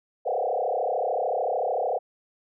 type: tone with frequency modulation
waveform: sine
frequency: 619 Hz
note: D#5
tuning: 9 cents flat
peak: -23 dBFS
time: 0.25-1.99 s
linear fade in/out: 20 ms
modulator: 33.5 Hz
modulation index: 4.6
effects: none